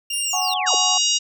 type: tone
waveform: 25% pulse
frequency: 2794 Hz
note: F7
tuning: in tune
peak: -20 dBFS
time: 0.1-0.54 s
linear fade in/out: 5 ms
type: linear sweep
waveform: sine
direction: down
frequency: 9956 to 311.1 Hz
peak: -24 dBFS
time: 0.13-0.75 s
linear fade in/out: 5 ms
type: chord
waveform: sine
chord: F# suspended second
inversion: none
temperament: equal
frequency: 740 / 830.6 / 1108.7 Hz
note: F#5 / G#5 / C#6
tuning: 0 / 0 / 0 cents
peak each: -24 / -27 / -28 dBFS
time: 0.33-0.98 s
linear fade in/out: 5 ms
type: harmonic tone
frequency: 950 Hz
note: A#5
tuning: 33 cents sharp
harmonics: 3 / 4 / 5 / 6 / 7 / 8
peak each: -21 / -24 / -26 / -23 / -25 / -28 dBFS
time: 0.66-1.19 s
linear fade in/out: 20 ms
effects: none